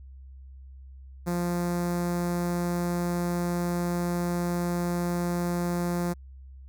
sawtooth tone with notch filter, 174.61 Hz, F3, in tune, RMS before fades -28 dBFS, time 1.26-6.14 s, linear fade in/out 20 ms, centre 3000 Hz, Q 0.69, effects added 66 Hz sine -43 dBFS peak until 6.68 s

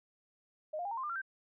sine tone with pitch steps, 617 / 704.7 / 804.8 / 919.1 / 1049.7 / 1198.9 / 1369.2 / 1563.7 Hz, D#5 / F5 / G5 / A#5 / C6 / D6 / F6 / G6, -15 / +15 / +45 / -25 / +5 / +35 / -35 / -5 cents, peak -35 dBFS, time 0.73-1.218 s, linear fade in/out 10 ms, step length 61 ms, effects none

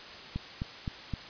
click train, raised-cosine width 5 ms, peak -20 dBFS, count 4, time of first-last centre 0.36-1.137 s, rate 3.86 Hz, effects white hiss -45 dBFS RMS until 1.29 s + resampled to 11025 Hz

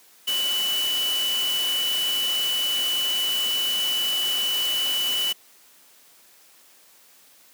sine tone in noise, 2972 Hz, F#7, 7 cents sharp, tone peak -22 dBFS, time 0.27-5.33 s, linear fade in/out 10 ms, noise white, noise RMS -31 dBFS, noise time 0.27-5.33 s, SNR +6 dB, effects white hiss -54 dBFS RMS until 7.53 s + high-pass 200 Hz 12 dB/octave

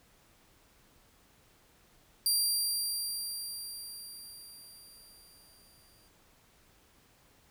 20% pulse tone with exponential decay, 4737 Hz, D8, 14 cents sharp, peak -19 dBFS, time 2.26-6.08 s, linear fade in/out 1 ms, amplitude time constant 830 ms, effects pink hiss -64 dBFS RMS until 7.5 s

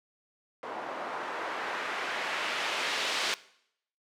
white noise with low-pass filter sweep, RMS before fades -33 dBFS, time 0.63-3.34 s, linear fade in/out 0 ms, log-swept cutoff 860 to 4100 Hz, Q 0.99, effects noise-tail reverb RT60 0.7 s tail -19 dB re dry + high-pass 400 Hz 12 dB/octave

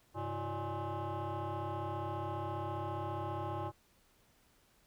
sine tone with frequency modulation, 365.4 Hz, F#4, 22 cents flat, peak -33 dBFS, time 0.14-3.72 s, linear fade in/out 50 ms, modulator 232 Hz, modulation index 3.1, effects tanh soft clip ceiling -35 dBFS + pink hiss -69 dBFS RMS until 4.86 s

